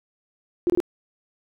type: tone bursts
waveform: sine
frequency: 349.8 Hz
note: F4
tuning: 3 cents sharp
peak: -17 dBFS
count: 3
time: 0.67-0.802 s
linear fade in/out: 0 ms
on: 28 ms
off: 24 ms
effects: none